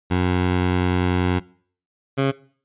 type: tone pair in turn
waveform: 15% pulse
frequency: 90.4 / 136.43 Hz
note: F#2 / C#3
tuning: -40 / -27 cents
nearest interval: perfect fifth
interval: 713 cents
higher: second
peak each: -11 dBFS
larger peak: neither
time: 0.1-1.4 / 2.17-2.32 s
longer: first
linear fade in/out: 20 ms
effects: noise-tail reverb RT60 0.5 s tail -21 dB re dry + resampled to 8000 Hz